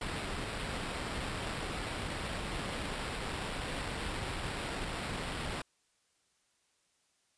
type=noise with sample-and-hold; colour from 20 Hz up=pink; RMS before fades=-38 dBFS; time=0.01-5.62 s; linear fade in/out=5 ms; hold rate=6300 Hz; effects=white hiss -74 dBFS RMS until 7.37 s + resampled to 22050 Hz